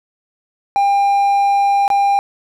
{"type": "tone with dropouts", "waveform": "triangle", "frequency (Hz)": 800, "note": "G5", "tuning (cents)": 35, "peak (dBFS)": -9, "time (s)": [0.76, 2.19], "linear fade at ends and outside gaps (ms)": 0, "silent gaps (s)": [1.879, 1.902], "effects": []}